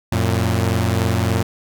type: tone pair together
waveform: sawtooth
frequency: 90.7 / 114.07 Hz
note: F#2 / A#2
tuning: -34 / -37 cents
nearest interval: major third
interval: 397 cents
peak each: -15 dBFS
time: 0.12-1.43 s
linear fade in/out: 5 ms
effects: none